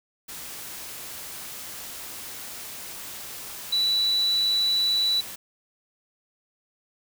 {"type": "tone in noise", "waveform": "sine", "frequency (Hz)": 3951, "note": "B7", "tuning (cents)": 0, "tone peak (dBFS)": -20, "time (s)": [3.72, 5.21], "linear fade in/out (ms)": 10, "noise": "white", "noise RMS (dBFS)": -38, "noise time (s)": [0.28, 5.36], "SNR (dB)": 15, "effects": []}